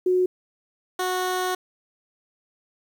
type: tone pair in turn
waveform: sine / 15% pulse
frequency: 365.9 / 367.4 Hz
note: F#4 / F#4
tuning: -19 / -12 cents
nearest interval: unison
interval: 7 cents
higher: second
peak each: -17 dBFS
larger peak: neither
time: 0.06-0.26 / 0.99-1.55 s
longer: second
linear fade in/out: 5 ms
effects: 9-bit

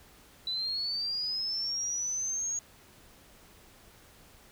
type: linear sweep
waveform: sine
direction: up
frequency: 3951 to 6645 Hz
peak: -30 dBFS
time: 0.47-2.59 s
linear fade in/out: 2 ms
effects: pink hiss -57 dBFS RMS until 4.51 s

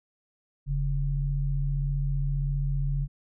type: tone pair together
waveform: sine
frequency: 41.62 / 140 Hz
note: E1 / C#3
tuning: +17 / +18 cents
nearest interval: octave + major sixth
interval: 2101 cents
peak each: -27 dBFS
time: 0.66-3.08 s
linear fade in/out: 50 ms
effects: none

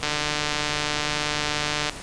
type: click train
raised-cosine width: 0.2 ms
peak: -7 dBFS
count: 279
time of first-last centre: 0.03-1.896 s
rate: 149 Hz
effects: pink hiss -37 dBFS RMS until 2.02 s + resampled to 22050 Hz

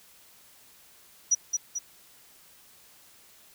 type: tone with echo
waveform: sine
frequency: 5830 Hz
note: F#8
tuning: 26 cents flat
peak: -18 dBFS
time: 1.31-1.35 s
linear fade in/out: 10 ms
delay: 220 ms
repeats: 2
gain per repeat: -5 dB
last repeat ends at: 1.79 s
effects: white hiss -56 dBFS RMS until 3.54 s

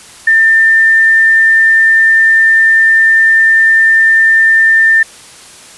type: tone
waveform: sine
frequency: 1795 Hz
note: A6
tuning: 34 cents sharp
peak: -4 dBFS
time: 0.27-5.03 s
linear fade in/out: 5 ms
effects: white hiss -35 dBFS RMS until 5.77 s + resampled to 24000 Hz

